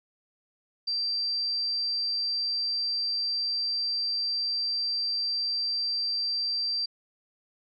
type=tone; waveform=sine; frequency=4699 Hz; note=D8; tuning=in tune; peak=-26 dBFS; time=0.87-6.86 s; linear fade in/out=10 ms; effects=none